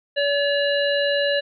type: harmonic tone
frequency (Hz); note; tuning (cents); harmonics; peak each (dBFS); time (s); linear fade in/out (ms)
570; C#5; +48; 1 / 3 / 5 / 7; -20 / -25 / -27 / -28; 0.16-1.41; 20
effects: none